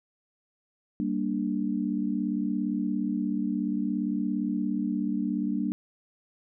sine chord, G minor, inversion none, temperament equal, 196 / 233.1 / 293.7 Hz, G3 / Bb3 / D4, 0 / 0 / 0 cents, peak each -30 dBFS, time 1-5.72 s, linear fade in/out 0 ms, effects none

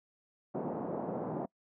pink band-pass noise, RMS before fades -37 dBFS, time 0.54-1.46 s, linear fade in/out 10 ms, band 170 to 840 Hz, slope 24 dB/octave, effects noise-tail reverb RT60 0.1 s tail -26 dB re dry

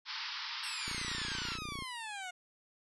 white band-pass noise, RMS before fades -41 dBFS, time 0.05-1.59 s, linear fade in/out 50 ms, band 870 to 5300 Hz, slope 96 dB/octave
15% pulse exponential sweep, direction down, 2794 to 714 Hz, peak -34 dBFS, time 0.63-2.31 s, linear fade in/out 10 ms
click train, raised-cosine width 3 ms, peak -32 dBFS, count 29, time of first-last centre 0.88-1.823 s, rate 29.7 Hz
effects resampled to 24000 Hz

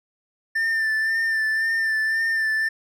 triangle tone with vibrato, 1784 Hz, A6, 23 cents sharp, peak -18 dBFS, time 0.55-2.69 s, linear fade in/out 10 ms, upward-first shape sine, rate 1.9 Hz, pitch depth 28 cents each way, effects none

